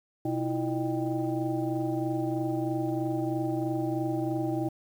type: tone cluster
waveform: sine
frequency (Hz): 125.5 / 320.5 / 343.6 / 609 / 788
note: B2 / E4 / F4 / D#5 / G5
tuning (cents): +28 / -49 / -28 / -37 / +9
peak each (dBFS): -33 / -29 / -35 / -37 / -37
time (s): 0.25-4.69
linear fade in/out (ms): 5
effects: tanh soft clip ceiling -16 dBFS + 9-bit